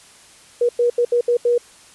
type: tone bursts at uneven times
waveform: sine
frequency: 480.6 Hz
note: B4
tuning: 47 cents flat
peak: -13 dBFS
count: 6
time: 0.61-0.69 / 0.79-0.9 / 0.98-1.05 / 1.12-1.21 / 1.28-1.37 / 1.45-1.58 s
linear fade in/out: 5 ms
effects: white hiss -47 dBFS RMS until 1.94 s + resampled to 24000 Hz